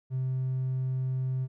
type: tone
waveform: triangle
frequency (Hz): 130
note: C3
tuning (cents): -11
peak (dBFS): -24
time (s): 0.1-1.48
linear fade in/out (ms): 50
effects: tanh soft clip ceiling -23 dBFS